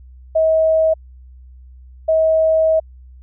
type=tone pair in turn; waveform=sine; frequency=639 / 639 Hz; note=D#5 / D#5; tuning=+46 / +46 cents; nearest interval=unison; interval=0 cents; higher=neither; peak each=-11 dBFS; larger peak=neither; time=0.35-0.94 / 2.08-2.8 s; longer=second; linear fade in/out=10 ms; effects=added 63 Hz sine -38 dBFS peak until 3.22 s